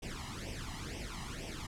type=noise with flanger; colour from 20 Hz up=pink; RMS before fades=-42 dBFS; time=0.02-1.67 s; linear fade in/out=10 ms; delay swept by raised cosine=0.35 to 1.02 ms; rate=2.1 Hz; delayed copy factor=+0.8; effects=low-pass 8000 Hz 12 dB/octave